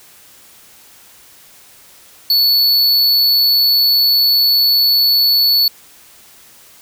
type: tone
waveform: square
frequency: 4435 Hz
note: C#8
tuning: in tune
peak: -10 dBFS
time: 2.3-5.68 s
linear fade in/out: 2 ms
effects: white hiss -44 dBFS RMS until 6.81 s